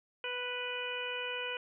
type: harmonic tone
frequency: 493.9 Hz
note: B4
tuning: in tune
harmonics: 1 / 2 / 3 / 4 / 5 / 6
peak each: -41 / -45 / -42 / -48 / -40 / -41 dBFS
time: 0.24-1.57 s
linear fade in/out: 2 ms
effects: none